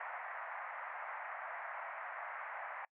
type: band-pass noise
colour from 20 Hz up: pink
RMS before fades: -45 dBFS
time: 0-2.85 s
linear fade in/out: 2 ms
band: 660 to 2100 Hz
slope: 48 dB/octave
effects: noise-tail reverb RT60 0.1 s tail -25 dB re dry